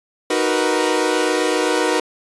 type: chord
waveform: sawtooth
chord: B major seventh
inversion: first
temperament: equal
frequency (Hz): 311.1 / 370 / 466.2 / 493.9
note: D#4 / F#4 / A#4 / B4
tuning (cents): 0 / 0 / 0 / 0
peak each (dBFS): -18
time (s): 0.3-2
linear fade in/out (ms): 5
effects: resampled to 24000 Hz